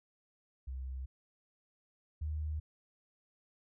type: tone pair in turn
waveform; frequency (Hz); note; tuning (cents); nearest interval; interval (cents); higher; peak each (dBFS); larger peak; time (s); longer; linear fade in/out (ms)
sine; 65.2 / 76.58; C2 / D#2; -5 / -27; minor third; 278; second; -38 / -34; second; 0.67-1.06 / 2.21-2.6; neither; 10
effects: none